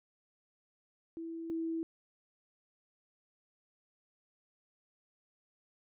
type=tone pair in turn; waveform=sine; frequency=329.6 / 327.3 Hz; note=E4 / E4; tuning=0 / -12 cents; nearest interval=unison; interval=12 cents; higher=first; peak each=-39 / -33 dBFS; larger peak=second; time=1.17-1.5 / 1.5-1.83 s; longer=neither; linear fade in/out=0 ms; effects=none